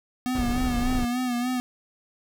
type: tone with vibrato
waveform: square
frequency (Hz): 246.9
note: B3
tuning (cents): 0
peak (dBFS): -25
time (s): 0.26-1.6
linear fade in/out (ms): 0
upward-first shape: sine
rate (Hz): 3.4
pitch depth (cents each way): 54
type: noise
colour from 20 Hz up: brown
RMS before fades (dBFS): -28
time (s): 0.35-1.05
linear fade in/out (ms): 0
effects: none